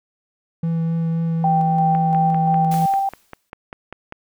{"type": "tone with vibrato", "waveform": "triangle", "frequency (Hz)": 165, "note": "E3", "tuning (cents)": 2, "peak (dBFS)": -16, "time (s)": [0.63, 2.86], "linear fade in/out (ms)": 5, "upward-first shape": "triangle", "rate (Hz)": 3.8, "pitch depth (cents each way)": 11}
{"type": "tone with tremolo", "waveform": "sine", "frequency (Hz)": 784, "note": "G5", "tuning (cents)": 0, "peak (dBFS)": -15, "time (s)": [1.44, 3.09], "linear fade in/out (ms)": 2, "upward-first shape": "square", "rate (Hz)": 2.9, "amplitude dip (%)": 25}
{"type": "click train", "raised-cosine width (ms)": 0.5, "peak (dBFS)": -18, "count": 12, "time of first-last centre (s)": [1.95, 4.124], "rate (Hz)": 5.06}
{"type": "noise with exponential decay", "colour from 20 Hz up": "white", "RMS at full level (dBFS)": -33, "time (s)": [2.71, 3.5], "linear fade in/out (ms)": 5, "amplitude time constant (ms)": 170}
{"effects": []}